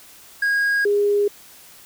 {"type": "tone pair in turn", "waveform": ["triangle", "sine"], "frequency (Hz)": [1637, 409.2], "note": ["G#6", "G#4"], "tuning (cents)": [-25, -26], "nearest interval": "2 octaves", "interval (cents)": 2401, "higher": "first", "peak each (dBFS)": -15, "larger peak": "neither", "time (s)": [[0.42, 0.85], [0.85, 1.28]], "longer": "neither", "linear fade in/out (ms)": 5, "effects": ["white hiss -46 dBFS RMS until 1.85 s"]}